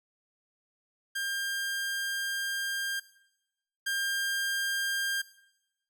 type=tone pair in turn; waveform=sawtooth; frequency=1600 / 1600 Hz; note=G6 / G6; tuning=+35 / +35 cents; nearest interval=unison; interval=0 cents; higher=neither; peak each=-27 / -25 dBFS; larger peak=second; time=1.15-3 / 3.86-5.22 s; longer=first; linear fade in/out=10 ms; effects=noise-tail reverb RT60 0.9 s tail -17 dB re dry